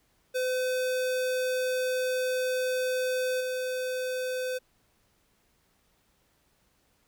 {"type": "tone with level steps", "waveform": "square", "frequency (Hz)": 509, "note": "C5", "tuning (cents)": -48, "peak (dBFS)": [-27, -30], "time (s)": [0.34, 4.59], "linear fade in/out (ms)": 20, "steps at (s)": 3.4, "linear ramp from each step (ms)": 10, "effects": ["pink hiss -69 dBFS RMS until 7.07 s"]}